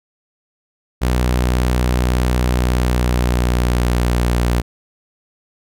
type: tone with pitch glide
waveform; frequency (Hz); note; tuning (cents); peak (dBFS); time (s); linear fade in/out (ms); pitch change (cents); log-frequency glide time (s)
sawtooth; 61.74 to 59.91; B1 to A#1; 0 to +48; -10; 1.01-4.62; 20; -52; 2.58-4.35
effects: none